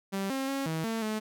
sawtooth tone with pitch steps, 195.1 / 268.1 / 273.4 / 160.6 / 225.4 / 216 Hz, G3 / C4 / C#4 / E3 / A3 / A3, -8 / +42 / -24 / -45 / +42 / -32 cents, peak -26 dBFS, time 0.12-1.2 s, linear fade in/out 20 ms, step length 180 ms, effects none

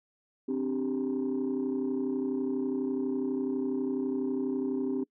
sine chord, C suspended second, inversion none, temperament equal, 261.6 / 293.7 / 392 Hz, C4 / D4 / G4, 0 / 0 / 0 cents, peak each -29 / -33 / -32 dBFS, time 0.48-5.04 s, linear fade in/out 10 ms, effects noise-tail reverb RT60 0.1 s tail -24 dB re dry + tanh soft clip ceiling -23 dBFS

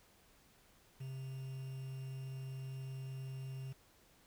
triangle tone with quantisation, 132.6 Hz, C3, 23 cents sharp, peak -40 dBFS, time 1-3.73 s, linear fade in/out 10 ms, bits 10, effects pink hiss -67 dBFS RMS until 4.26 s

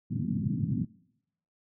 white band-pass noise, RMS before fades -30 dBFS, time 0.1-0.85 s, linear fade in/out 10 ms, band 100 to 250 Hz, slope 48 dB/octave, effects noise-tail reverb RT60 0.8 s tail -23 dB re dry

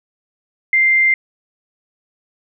sine tone, 2093 Hz, C7, in tune, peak -10 dBFS, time 0.73-1.14 s, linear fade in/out 2 ms, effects none

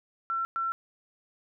sine tone bursts at uneven times, 1351 Hz, E6, 42 cents sharp, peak -27 dBFS, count 2, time 0.3-0.45 / 0.56-0.72 s, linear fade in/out 0 ms, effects none

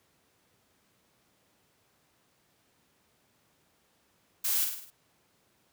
blue noise with echo, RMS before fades -29 dBFS, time 4.44-4.65 s, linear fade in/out 10 ms, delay 51 ms, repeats 5, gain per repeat -5 dB, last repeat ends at 4.905 s, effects pink hiss -69 dBFS RMS until 5.72 s + high-pass 100 Hz 12 dB/octave

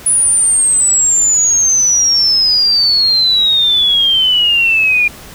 sine exponential sweep, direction down, 9956 to 2409 Hz, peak -8 dBFS, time 0.06-5.08 s, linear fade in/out 5 ms, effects pink hiss -34 dBFS RMS until 5.34 s

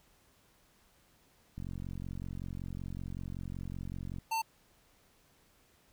click train, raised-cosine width 5 ms, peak -29 dBFS, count 119, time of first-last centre 1.58-4.185 s, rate 45.3 Hz
square tone, 897 Hz, A5, 33 cents sharp, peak -31 dBFS, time 4.31-4.42 s, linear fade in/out 10 ms
effects pink hiss -67 dBFS RMS until 5.92 s

